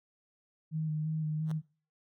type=tone with vibrato; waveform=sine; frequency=155.56 Hz; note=D#3; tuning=in tune; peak=-30 dBFS; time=0.71-1.62 s; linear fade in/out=50 ms; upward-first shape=square; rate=2.9 Hz; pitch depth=19 cents each way
type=tone with exponential growth; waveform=5% pulse; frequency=120 Hz; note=B2; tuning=49 cents flat; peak=-33 dBFS; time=1.43-1.52 s; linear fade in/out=0 ms; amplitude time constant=18 ms
effects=noise-tail reverb RT60 0.4 s tail -21 dB re dry